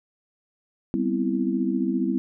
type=chord; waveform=sine; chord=C major seventh; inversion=second; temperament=equal; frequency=196 / 246.9 / 261.6 / 329.6 Hz; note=G3 / B3 / C4 / E4; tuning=0 / 0 / 0 / 0 cents; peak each=-27 dBFS; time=0.94-2.18 s; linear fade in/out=0 ms; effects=none